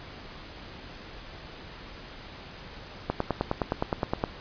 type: click train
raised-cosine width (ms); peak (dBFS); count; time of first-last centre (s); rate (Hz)
1; -11; 12; 3.1-4.239; 9.66
effects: pink hiss -44 dBFS RMS until 4.4 s + resampled to 11025 Hz